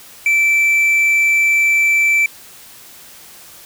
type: tone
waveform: triangle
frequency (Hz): 2329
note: D7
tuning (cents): -15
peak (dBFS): -9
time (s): 0.26-2.26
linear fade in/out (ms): 2
effects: white hiss -40 dBFS RMS until 3.65 s